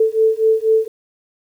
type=beating tone pair; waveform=sine; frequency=440 / 444.1 Hz; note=A4 / A4; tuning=0 / +16 cents; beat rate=4.1 Hz; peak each=-15 dBFS; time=0-0.88 s; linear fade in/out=5 ms; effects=8-bit